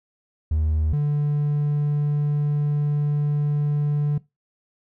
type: tone pair in turn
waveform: triangle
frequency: 77.78 / 146.83 Hz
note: D#2 / D3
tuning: 0 / 0 cents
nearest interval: major seventh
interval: 1100 cents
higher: second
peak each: -16 dBFS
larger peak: neither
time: 0.51-0.93 / 0.93-4.18 s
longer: second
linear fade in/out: 5 ms
effects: noise-tail reverb RT60 0.2 s tail -21 dB re dry + tanh soft clip ceiling -12 dBFS